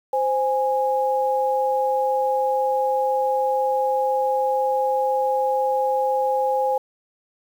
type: tone pair together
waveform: sine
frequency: 521 / 827 Hz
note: C5 / G#5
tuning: -7 / -8 cents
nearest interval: minor sixth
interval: 799 cents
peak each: -21 dBFS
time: 0.13-6.78 s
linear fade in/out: 5 ms
effects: 8-bit